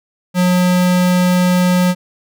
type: tone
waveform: square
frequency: 180.4 Hz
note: F#3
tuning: 44 cents flat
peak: -11 dBFS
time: 0.34-1.95 s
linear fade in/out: 50 ms
effects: none